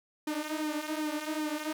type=tone with flanger; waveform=sawtooth; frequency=305.6 Hz; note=D#4; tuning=31 cents flat; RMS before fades=-34 dBFS; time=0.27-1.73 s; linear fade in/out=5 ms; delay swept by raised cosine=1.4 to 6.8 ms; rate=2.6 Hz; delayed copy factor=-0.7; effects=none